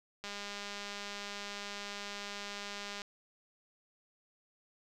click train, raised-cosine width 0.2 ms, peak -25 dBFS, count 565, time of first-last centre 0.24-3.018 s, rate 203 Hz, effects 11-bit

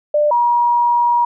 sine tone pair in turn, 595 / 955.6 Hz, D5 / A#5, +22 / +43 cents, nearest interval minor sixth, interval 821 cents, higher second, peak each -11 dBFS, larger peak neither, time 0.14-0.31 / 0.31-1.25 s, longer second, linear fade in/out 5 ms, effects none

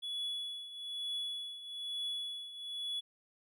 triangle tone with tremolo, 3400 Hz, G#7, 40 cents sharp, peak -33 dBFS, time 0.02-3.01 s, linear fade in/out 20 ms, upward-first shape triangle, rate 1.1 Hz, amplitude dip 75%, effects none

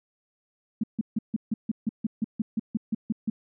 sine tone bursts, 220 Hz, A3, in tune, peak -22 dBFS, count 15, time 0.81-3.3 s, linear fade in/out 5 ms, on 26 ms, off 150 ms, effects none

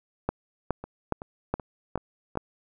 two click trains, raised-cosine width 1 ms, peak -11 / -23 dBFS, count 6 / 5, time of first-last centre 0.29-2.373 / 0.84-2.355 s, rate 2.4 / 2.64 Hz, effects none

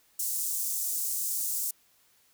pink high-pass noise, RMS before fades -31 dBFS, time 0.19-1.71 s, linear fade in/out 5 ms, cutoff 7100 Hz, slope 24 dB/octave, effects white hiss -65 dBFS RMS until 2.33 s

